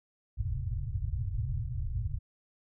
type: low-pass noise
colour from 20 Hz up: white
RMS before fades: -33 dBFS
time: 0.37-2.19 s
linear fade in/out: 20 ms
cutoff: 130 Hz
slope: 96 dB/octave
effects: none